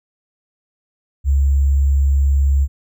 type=tone with sample-and-hold; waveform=sine; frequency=69.3 Hz; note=C#2; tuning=in tune; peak=-11 dBFS; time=1.24-2.68 s; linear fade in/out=50 ms; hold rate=7350 Hz; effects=none